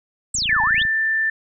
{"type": "exponential two-way sweep", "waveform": "sine", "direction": "down then up", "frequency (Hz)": [8372, 816, 3774], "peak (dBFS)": -19, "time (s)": [0.34, 0.83], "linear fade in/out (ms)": 5, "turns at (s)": 0.62}
{"type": "click train", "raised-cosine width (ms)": 5, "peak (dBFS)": -24, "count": 15, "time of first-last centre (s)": [0.35, 0.852], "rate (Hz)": 27.9}
{"type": "tone with pitch glide", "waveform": "sine", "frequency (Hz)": [1760, 1775.3], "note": ["A6", "A6"], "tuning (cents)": [0, 15], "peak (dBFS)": -17, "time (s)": [0.49, 1.3], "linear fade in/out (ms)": 5, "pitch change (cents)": 15, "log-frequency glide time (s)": [0.62, 0.71]}
{"effects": []}